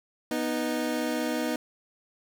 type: tone pair together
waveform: 25% pulse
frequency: 246 / 311.1 Hz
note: B3 / D#4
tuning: -7 / 0 cents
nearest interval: major third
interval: 407 cents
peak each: -26 dBFS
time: 0.31-1.56 s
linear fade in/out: 2 ms
effects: none